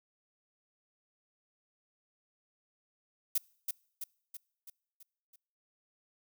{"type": "noise with echo", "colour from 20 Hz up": "violet", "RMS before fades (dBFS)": -29, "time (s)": [3.35, 3.38], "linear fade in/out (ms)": 5, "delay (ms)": 330, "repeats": 6, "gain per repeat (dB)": -5, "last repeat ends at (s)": 5.36, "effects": ["noise-tail reverb RT60 0.7 s tail -26 dB re dry"]}